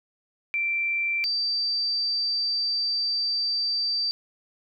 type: tone pair in turn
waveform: sine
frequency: 2349 / 4660 Hz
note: D7 / D8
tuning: 0 / -14 cents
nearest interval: octave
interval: 1186 cents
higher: second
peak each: -23 dBFS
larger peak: neither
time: 0.54-1.24 / 1.24-4.11 s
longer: second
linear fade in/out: 0 ms
effects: none